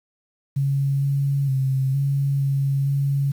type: tone with pitch steps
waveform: sine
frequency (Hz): 138.5 / 139.6 / 133.3 / 139.2 / 138 / 139.5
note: C#3 / C#3 / C3 / C#3 / C#3 / C#3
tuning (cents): -1 / +13 / +33 / +8 / -7 / +11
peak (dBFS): -18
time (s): 0.56-3.32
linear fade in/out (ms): 10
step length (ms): 460
effects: 8-bit